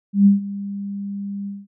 sine tone with ADSR envelope, 200 Hz, G3, 35 cents sharp, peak -7 dBFS, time 0.13-1.67 s, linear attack 130 ms, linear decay 140 ms, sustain -18 dB, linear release 200 ms, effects none

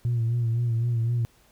sine tone with vibrato, 117.2 Hz, A#2, 10 cents sharp, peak -20 dBFS, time 0.05-1.25 s, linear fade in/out 0 ms, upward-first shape sine, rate 3.9 Hz, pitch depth 50 cents each way, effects tanh soft clip ceiling -19 dBFS + pink hiss -60 dBFS RMS until 1.51 s

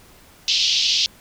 pink band-pass noise, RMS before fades -19 dBFS, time 0.48-1.06 s, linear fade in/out 0 ms, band 2800 to 5600 Hz, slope 48 dB/octave, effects pink hiss -49 dBFS RMS until 1.2 s

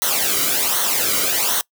white noise with flanger, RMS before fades -19 dBFS, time 0.02-1.61 s, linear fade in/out 0 ms, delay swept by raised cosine 0.4 to 1.17 ms, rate 1.3 Hz, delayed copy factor -0.75, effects noise-tail reverb RT60 0.1 s tail -23 dB re dry

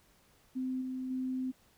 sine tone with level steps, 258.1 Hz, C4, 23 cents flat, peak -32 / -35 / -32 dBFS, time 0.55-1.52 s, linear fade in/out 20 ms, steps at 0.81 / 1.1 s, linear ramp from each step 10 ms, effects pink hiss -66 dBFS RMS until 1.77 s

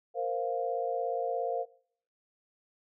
sine chord, Bb suspended second, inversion none, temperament equal, 466.2 / 523.3 / 698.5 Hz, Bb4 / C5 / F5, 0 / 0 / 0 cents, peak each -34 / -34 / -33 dBFS, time 0.14-1.66 s, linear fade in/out 50 ms, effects noise-tail reverb RT60 0.6 s tail -22 dB re dry

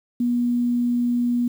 sine tone with quantisation, 241.7 Hz, B3, 37 cents flat, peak -18 dBFS, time 0.2-1.48 s, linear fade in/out 5 ms, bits 8, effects none

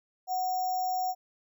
sine tone with sample-and-hold, 740 Hz, F#5, in tune, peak -27 dBFS, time 0.27-1.15 s, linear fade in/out 50 ms, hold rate 6300 Hz, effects none

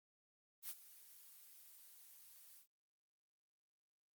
blue noise with ADSR envelope, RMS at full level -45 dBFS, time 0.62-2.67 s, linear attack 73 ms, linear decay 44 ms, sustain -16 dB, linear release 100 ms, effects Opus 24 kbps

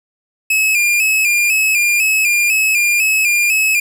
45% pulse tone with vibrato, 2491 Hz, D#7, 1 cent sharp, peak -11 dBFS, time 0.5-3.8 s, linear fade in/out 5 ms, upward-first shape square, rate 2 Hz, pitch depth 61 cents each way, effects none

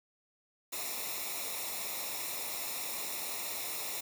white noise with comb filter, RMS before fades -38 dBFS, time 0.72-4.01 s, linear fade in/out 10 ms, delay 0.64 ms, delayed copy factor -0.75, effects none

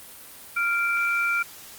sine tone pair together, 1393 / 2343 Hz, F6 / D7, -5 / -5 cents, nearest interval major sixth, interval 900 cents, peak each -23 / -25 dBFS, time 0.56-1.43 s, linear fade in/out 10 ms, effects white hiss -44 dBFS RMS until 1.78 s + Opus 32 kbps

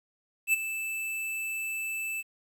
square tone with ADSR envelope, 2637 Hz, E7, in tune, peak -20 dBFS, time 0.47-2.23 s, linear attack 64 ms, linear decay 17 ms, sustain -12 dB, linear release 31 ms, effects 10-bit

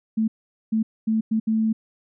sine tone bursts at uneven times, 220.6 Hz, A3, 5 cents sharp, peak -18 dBFS, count 5, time 0.17-0.28 / 0.72-0.83 / 1.07-1.21 / 1.31-1.4 / 1.47-1.73 s, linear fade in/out 10 ms, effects none

